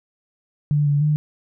sine tone with pitch steps, 147.3 / 144.3 / 150.6 Hz, D3 / D3 / D3, +6 / -30 / +44 cents, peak -15 dBFS, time 0.71-1.16 s, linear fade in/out 0 ms, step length 150 ms, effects none

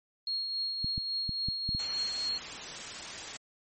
sine tone with tremolo, 4275 Hz, C8, 36 cents sharp, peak -29 dBFS, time 0.27-2.38 s, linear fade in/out 2 ms, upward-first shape triangle, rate 3.6 Hz, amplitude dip 40%
clicks, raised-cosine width 5 ms, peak -23 dBFS, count 6, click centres 0.845 / 0.979 / 1.293 / 1.486 / 1.691 / 1.749 s
white noise, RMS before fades -40 dBFS, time 1.79-3.37 s, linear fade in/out 5 ms
effects MP3 32 kbps

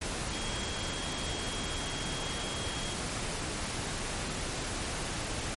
sine tone in noise, 3270 Hz, G#7, 28 cents flat, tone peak -41 dBFS, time 0.32-2.95 s, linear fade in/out 10 ms, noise pink, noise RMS -35 dBFS, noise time 0.01-5.55 s, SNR -9 dB, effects MP3 48 kbps

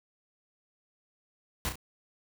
pink noise with echo, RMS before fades -31 dBFS, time 1.65-1.69 s, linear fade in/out 0 ms, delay 33 ms, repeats 2, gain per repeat -7 dB, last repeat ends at 1.756 s, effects none

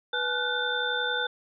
sine tone cluster, 491 / 849 / 1442 / 1513 / 3562 Hz, B4 / G#5 / F#6 / F#6 / A7, -10 / +38 / -45 / +38 / +21 cents, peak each -33 / -35 / -33 / -30 / -31 dBFS, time 0.13-1.27 s, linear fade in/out 5 ms, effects none

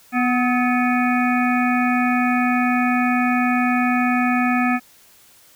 harmonic tone with a mistuned harmonic, 246.9 Hz, B3, in tune, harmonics 1 / 3 / 5 / 7 / 9 / 10, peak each -18 / -23 / -25 / -26 / -28 / -28 dBFS, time 0.12-4.8 s, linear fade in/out 50 ms, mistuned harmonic 5, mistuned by +56 cents, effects white hiss -51 dBFS RMS until 5.55 s

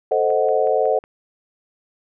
sine chord, A diminished seventh, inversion none, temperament equal, 440 / 523.3 / 622.3 / 740 Hz, A4 / C5 / Eb5 / Gb5, 0 / 0 / 0 / 0 cents, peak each -20 / -20 / -21 / -22 dBFS, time 0.11-0.99 s, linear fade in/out 5 ms
click train, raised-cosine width 0.5 ms, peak -29 dBFS, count 6, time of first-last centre 0.12-1.039 s, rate 5.44 Hz
effects none

